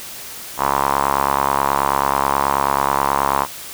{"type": "tone with band-pass filter", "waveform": "sawtooth", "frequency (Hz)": 69.3, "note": "C#2", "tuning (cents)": 0, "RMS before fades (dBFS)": -18, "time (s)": [0.57, 3.47], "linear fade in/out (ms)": 50, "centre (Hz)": 1000, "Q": 4.7, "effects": ["white hiss -33 dBFS RMS until 3.73 s"]}